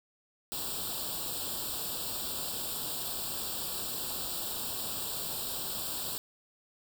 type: noise with comb filter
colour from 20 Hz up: white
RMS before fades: -36 dBFS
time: 0.52-6.18 s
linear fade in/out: 0 ms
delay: 0.24 ms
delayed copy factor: +0.9
effects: none